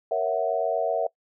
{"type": "chord", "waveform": "sine", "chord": "F# dominant seventh", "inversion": "first", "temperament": "equal", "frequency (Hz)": [466.2, 554.4, 659.3, 740], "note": ["A#4", "C#5", "E5", "F#5"], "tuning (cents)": [0, 0, 0, 0], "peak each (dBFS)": [-29, -29, -25, -29], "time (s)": [0.11, 1.07], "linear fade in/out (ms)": 5, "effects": ["noise-tail reverb RT60 0.1 s tail -23 dB re dry"]}